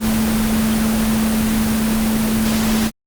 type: tone in noise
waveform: sine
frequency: 220 Hz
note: A3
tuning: in tune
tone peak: -15 dBFS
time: 0-2.91 s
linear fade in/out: 50 ms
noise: pink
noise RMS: -22 dBFS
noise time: 0-2.91 s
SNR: +4 dB
effects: Opus 24 kbps